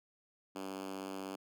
5% pulse tone with high-pass filter, 96.1 Hz, G2, 34 cents flat, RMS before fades -43 dBFS, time 0.55-1.36 s, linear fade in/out 10 ms, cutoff 250 Hz, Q 2.9, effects none

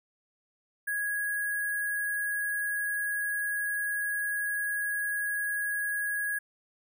sine tone with sample-and-hold, 1661.2 Hz, G#6, in tune, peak -28 dBFS, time 0.87-6.39 s, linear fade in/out 10 ms, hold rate 11025 Hz, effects none

